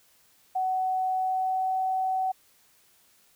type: tone with pitch glide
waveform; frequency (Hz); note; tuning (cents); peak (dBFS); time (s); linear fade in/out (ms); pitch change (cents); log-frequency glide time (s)
sine; 749 to 754.6; F#5 to F#5; +21 to +34; -24; 0.55-2.32; 10; +13; 1.08-1.77
effects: white hiss -62 dBFS RMS until 3.35 s